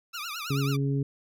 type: tone with vibrato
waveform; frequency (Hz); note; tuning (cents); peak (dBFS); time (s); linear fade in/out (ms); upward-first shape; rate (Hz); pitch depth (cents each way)
15% pulse; 1291; E6; -37; -27; 0.13-0.77; 20; triangle; 9.2; 210
type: harmonic tone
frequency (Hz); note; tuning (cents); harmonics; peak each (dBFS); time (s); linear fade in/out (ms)
138.59; C#3; 0; 1 / 2 / 3; -25 / -31 / -35; 0.5-1.03; 5
effects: none